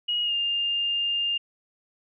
sine tone with pitch glide, 2892 to 2808 Hz, F#7 to F7, -40 to +9 cents, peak -23 dBFS, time 0.08-1.38 s, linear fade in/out 10 ms, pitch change -51 cents, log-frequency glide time 0.23-0.34 s, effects none

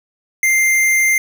square tone, 2096 Hz, C7, 2 cents sharp, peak -12 dBFS, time 0.43-1.18 s, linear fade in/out 2 ms, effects none

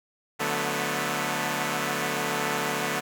5% pulse chord, B minor seventh, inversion first, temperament equal with one note detuned, 146.83 / 181.71 / 220 / 246.9 Hz, D3 / F#3 / A3 / B3, 0 / -31 / 0 / 0 cents, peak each -20 / -22 / -20 / -20 dBFS, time 0.39-3.01 s, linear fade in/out 20 ms, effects none

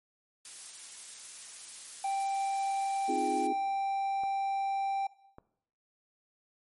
blue noise, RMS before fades -43 dBFS, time 0.45-3.47 s, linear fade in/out 2 ms
triangle tone, 785 Hz, G5, 2 cents sharp, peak -27 dBFS, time 2.04-5.07 s, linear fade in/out 5 ms
sine chord, F minor seventh, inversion second, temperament equal, 261.6 / 311.1 / 349.2 / 415.3 Hz, C4 / Eb4 / F4 / Ab4, 0 / 0 / 0 / 0 cents, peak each -36 dBFS, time 3.08-3.53 s, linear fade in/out 10 ms
clicks, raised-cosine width 1 ms, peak -33 dBFS, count 2, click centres 4.236 / 5.384 s
effects noise-tail reverb RT60 0.7 s tail -18 dB re dry + MP3 48 kbps

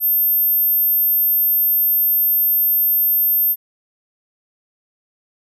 sine tone, 13290 Hz, G#9, in tune, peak -13 dBFS, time 0-3.56 s, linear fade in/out 50 ms, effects none

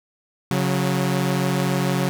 sawtooth tone pair together, 138.9 / 182.91 Hz, C#3 / F#3, +4 / -20 cents, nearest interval perfect fourth, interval 476 cents, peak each -18 dBFS, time 0.51-2.09 s, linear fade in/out 0 ms, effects none

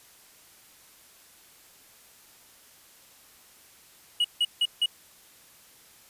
triangle tone bursts, 2907 Hz, F#7, 31 cents flat, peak -19 dBFS, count 4, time 4.2-4.86 s, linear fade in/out 5 ms, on 45 ms, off 160 ms, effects white hiss -55 dBFS RMS until 6.09 s + resampled to 32000 Hz

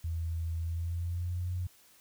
sine tone with pitch glide, 82.41 to 89.87 Hz, E2 to F#2, 0 to -50 cents, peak -31 dBFS, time 0.04-1.67 s, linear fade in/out 5 ms, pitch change +150 cents, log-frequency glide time 0.58-1.5 s, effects white hiss -61 dBFS RMS until 2 s

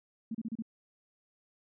sine tone bursts, 224.5 Hz, A3, 35 cents sharp, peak -33 dBFS, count 5, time 0.31-0.623 s, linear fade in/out 5 ms, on 37 ms, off 32 ms, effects none

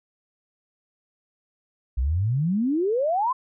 sine exponential sweep, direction up, 58 to 1068 Hz, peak -20 dBFS, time 1.97-3.33 s, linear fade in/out 10 ms, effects none

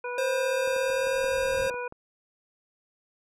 harmonic tone, 490 Hz, B4, 14 cents flat, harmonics 1 / 2 / 3 / 5, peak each -33 / -36 / -38 / -40 dBFS, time 0.04-1.88 s, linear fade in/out 5 ms
brown noise with exponential growth, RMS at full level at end -38 dBFS, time 0.16-1.68 s, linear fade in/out 5 ms, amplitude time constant 330 ms
square tone with pitch glide, 527 to 531.3 Hz, C5 to C5, +12 to +26 cents, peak -26 dBFS, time 0.18-1.7 s, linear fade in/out 2 ms, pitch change +14 cents, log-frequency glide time 0.71-1.13 s
clicks, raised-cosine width 1 ms, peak -30 dBFS, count 9, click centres 0.676 / 0.764 / 0.901 / 1.07 / 1.243 / 1.546 / 1.709 / 1.742 / 1.924 s
effects low-pass 11000 Hz 12 dB/octave

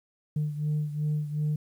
sine beating tone pair, 150 / 152.7 Hz, D3 / D#3, +37 / -32 cents, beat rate 2.7 Hz, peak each -26 / -31 dBFS, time 0.36-1.56 s, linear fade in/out 5 ms, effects tanh soft clip ceiling -22 dBFS + 10-bit

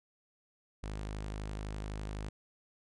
sawtooth tone, 51.91 Hz, G#1, in tune, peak -34 dBFS, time 0.83-2.29 s, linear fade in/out 5 ms, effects resampled to 22050 Hz

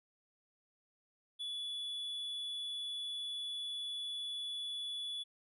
triangle tone, 3427 Hz, A7, 46 cents flat, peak -37 dBFS, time 1.39-5.24 s, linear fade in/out 20 ms, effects resampled to 32000 Hz

